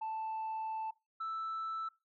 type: tone pair in turn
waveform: sine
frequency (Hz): 881 / 1320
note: A5 / E6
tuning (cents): +2 / +2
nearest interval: perfect fifth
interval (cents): 700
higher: second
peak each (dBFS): -34 / -34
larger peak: neither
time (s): 0.01-0.91 / 1.2-1.89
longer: first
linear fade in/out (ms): 10
effects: noise-tail reverb RT60 0.2 s tail -19 dB re dry + tanh soft clip ceiling -34 dBFS